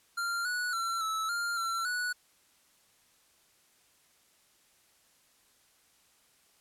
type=tone with pitch steps; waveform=square; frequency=1389 / 1469 / 1355 / 1307 / 1399 / 1353 / 1472 Hz; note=F6 / F#6 / E6 / E6 / F6 / E6 / F#6; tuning=-10 / -13 / +47 / -15 / +3 / +45 / -9 cents; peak=-31 dBFS; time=0.17-2.13 s; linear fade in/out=10 ms; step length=280 ms; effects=white hiss -66 dBFS RMS until 6.6 s + low-pass 12000 Hz 12 dB/octave